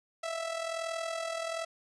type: tone with amplitude modulation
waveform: sawtooth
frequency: 659.3 Hz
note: E5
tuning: in tune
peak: -27 dBFS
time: 0.23-1.65 s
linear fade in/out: 10 ms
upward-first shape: sine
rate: 41.2 Hz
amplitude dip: 60%
effects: resampled to 22050 Hz